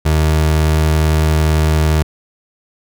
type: tone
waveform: 30% pulse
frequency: 77.78 Hz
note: D#2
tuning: in tune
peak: -8 dBFS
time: 0.05-2.03 s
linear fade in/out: 10 ms
effects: none